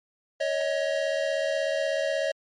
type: tone pair together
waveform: square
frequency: 557 / 633.4 Hz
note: C#5 / D#5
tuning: +8 / +31 cents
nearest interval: major second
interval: 223 cents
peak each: -28 dBFS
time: 0.4-2.32 s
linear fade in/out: 10 ms
effects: low-pass 5000 Hz 12 dB/octave + MP3 48 kbps